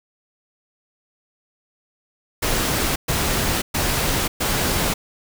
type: noise bursts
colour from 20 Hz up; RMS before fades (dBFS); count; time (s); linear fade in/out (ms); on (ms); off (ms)
pink; -21; 4; 2.42-4.94; 10; 540; 120
effects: none